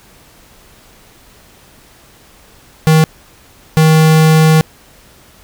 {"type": "tone bursts at uneven times", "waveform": "square", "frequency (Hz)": 157.9, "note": "D#3", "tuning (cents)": 26, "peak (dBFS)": -6, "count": 2, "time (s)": [[2.87, 3.04], [3.77, 4.61]], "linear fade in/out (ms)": 0, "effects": ["pink hiss -44 dBFS RMS until 5.43 s"]}